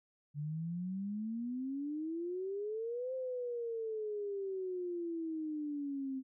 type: exponential two-way sweep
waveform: sine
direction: up then down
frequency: 143.7 to 523.3 to 260.5 Hz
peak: -36 dBFS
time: 0.34-6.23 s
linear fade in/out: 50 ms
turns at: 3.14 s
effects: none